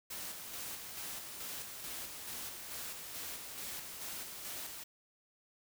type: noise with tremolo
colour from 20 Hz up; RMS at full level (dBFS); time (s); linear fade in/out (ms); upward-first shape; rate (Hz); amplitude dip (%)
white; -43; 0.1-4.84; 10; square; 2.3; 35
effects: none